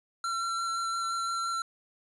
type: tone with vibrato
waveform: square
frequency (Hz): 1357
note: E6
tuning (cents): +50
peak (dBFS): -30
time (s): 0.24-1.62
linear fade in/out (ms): 2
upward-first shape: sine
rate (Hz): 5.8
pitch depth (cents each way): 11
effects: resampled to 22050 Hz + 10-bit